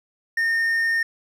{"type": "tone", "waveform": "triangle", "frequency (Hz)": 1828, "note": "A#6", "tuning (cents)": -34, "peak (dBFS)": -17, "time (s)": [0.37, 1.03], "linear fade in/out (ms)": 5, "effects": []}